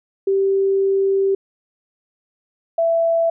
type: tone pair in turn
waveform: sine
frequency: 390 / 665.1 Hz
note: G4 / E5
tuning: -9 / +15 cents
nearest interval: major sixth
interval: 924 cents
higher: second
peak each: -14 dBFS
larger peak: neither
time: 0.27-1.35 / 2.78-3.3 s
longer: first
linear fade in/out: 5 ms
effects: none